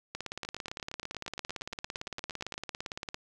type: two click trains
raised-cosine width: 0.2 ms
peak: -19 / -23 dBFS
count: 54 / 19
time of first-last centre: 0.15-3.144 / 0.45-2.541 s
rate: 17.7 / 8.61 Hz
effects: none